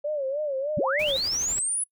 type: tone with vibrato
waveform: sine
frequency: 568 Hz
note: C#5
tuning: 42 cents sharp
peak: -25 dBFS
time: 0.04-1.17 s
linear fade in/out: 10 ms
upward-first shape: sine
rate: 3.3 Hz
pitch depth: 130 cents each way
type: linear sweep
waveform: sine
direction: up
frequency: 68 to 10320 Hz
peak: -24 dBFS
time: 0.77-1.84 s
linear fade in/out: 5 ms
type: noise with tremolo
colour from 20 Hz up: pink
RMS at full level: -39 dBFS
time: 0.99-1.59 s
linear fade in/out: 5 ms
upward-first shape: sine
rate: 12 Hz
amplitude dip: 50%
effects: noise-tail reverb RT60 0.1 s tail -24 dB re dry